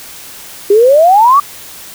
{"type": "exponential sweep", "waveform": "sine", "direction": "up", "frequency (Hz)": [392, 1184], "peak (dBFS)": -3, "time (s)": [0.7, 1.4], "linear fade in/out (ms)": 5, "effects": ["white hiss -31 dBFS RMS until 1.94 s"]}